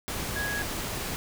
sine tone in noise, 1661.2 Hz, G#6, in tune, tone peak -30 dBFS, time 0.36-0.62 s, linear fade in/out 0 ms, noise pink, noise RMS -33 dBFS, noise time 0.08-1.16 s, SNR 0 dB, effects none

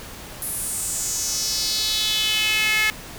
sawtooth tone with high-pass filter sweep, 430.5 Hz, A4, 38 cents flat, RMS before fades -23 dBFS, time 0.42-2.9 s, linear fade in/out 0 ms, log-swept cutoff 11000 to 2000 Hz, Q 3.6, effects pink hiss -38 dBFS RMS until 3.18 s

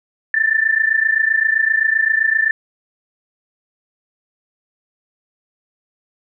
sine tone pair together, 1760 / 1787.7 Hz, A6 / A6, 0 / +27 cents, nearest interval unison, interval 27 cents, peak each -16 dBFS, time 0.34-2.51 s, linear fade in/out 2 ms, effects none

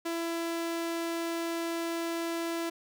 sawtooth tone, 334.5 Hz, E4, 25 cents sharp, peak -27 dBFS, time 0.05-2.7 s, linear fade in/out 10 ms, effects none

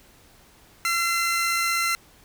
sawtooth tone pair together, 1356 / 2062 Hz, E6 / C7, +49 / -26 cents, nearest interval perfect fifth, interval 725 cents, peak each -21 dBFS, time 0.85-1.95 s, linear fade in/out 0 ms, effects pink hiss -54 dBFS RMS until 2.24 s

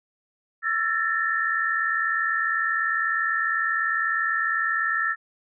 sine tone cluster, 1336 / 1739 / 1819 Hz, E6 / A6 / A#6, +23 / -21 / -43 cents, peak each -26 dBFS, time 0.62-5.16 s, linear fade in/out 50 ms, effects none

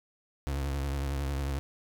35% pulse tone with vibrato, 69.3 Hz, C#2, in tune, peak -28 dBFS, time 0.47-1.59 s, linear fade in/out 0 ms, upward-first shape triangle, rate 11 Hz, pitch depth 78 cents each way, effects none

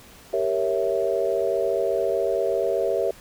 sine chord, G diminished seventh, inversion none, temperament equal, 392 / 466.2 / 554.4 / 659.3 Hz, G4 / Bb4 / Db5 / Fb5, 0 / 0 / 0 / 0 cents, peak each -26 dBFS, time 0.33-3.11 s, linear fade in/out 5 ms, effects pink hiss -48 dBFS RMS until 3.2 s

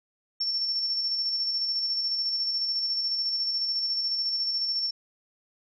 sine tone with tremolo, 5430 Hz, F8, 50 cents flat, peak -24 dBFS, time 0.4-4.91 s, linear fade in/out 10 ms, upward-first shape square, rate 14 Hz, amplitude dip 30%, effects none

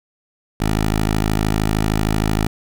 10% pulse tone, 53.1 Hz, G#1, 39 cents sharp, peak -8 dBFS, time 0.6-2.47 s, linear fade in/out 5 ms, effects none

